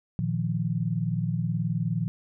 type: chord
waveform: sine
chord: Bb suspended fourth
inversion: none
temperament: equal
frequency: 116.54 / 155.56 / 174.61 Hz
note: Bb2 / Eb3 / F3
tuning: 0 / 0 / 0 cents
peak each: -29 dBFS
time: 0.19-2.08 s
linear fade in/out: 0 ms
effects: none